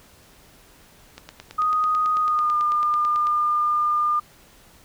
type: click train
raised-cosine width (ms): 0.2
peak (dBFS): -20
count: 20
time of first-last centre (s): 1.18-3.27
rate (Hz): 9.09
type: tone with pitch glide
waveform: sine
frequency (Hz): 1244.5 to 1205.6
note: D#6 to D6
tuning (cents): 0 to +45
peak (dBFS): -18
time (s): 1.58-4.2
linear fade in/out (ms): 10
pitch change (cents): -55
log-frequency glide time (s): 2.2-2.58
effects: pink hiss -52 dBFS RMS until 4.84 s